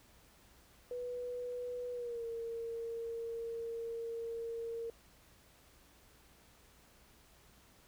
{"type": "tone with pitch glide", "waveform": "sine", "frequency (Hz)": [491.3, 461.1], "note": ["B4", "A#4"], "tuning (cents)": [-9, -19], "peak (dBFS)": -38, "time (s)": [0.91, 4.9], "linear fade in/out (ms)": 2, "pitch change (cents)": -110, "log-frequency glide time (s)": [1.92, 2.25], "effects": ["added 60 Hz sine -70 dBFS peak until 7.87 s", "pink hiss -64 dBFS RMS until 7.87 s"]}